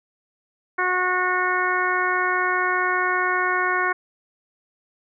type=harmonic tone; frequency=364.9 Hz; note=F#4; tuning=24 cents flat; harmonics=1 / 2 / 3 / 4 / 5 / 6; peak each=-28 / -29 / -24 / -24 / -26 / -30 dBFS; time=0.78-3.93 s; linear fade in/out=10 ms; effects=none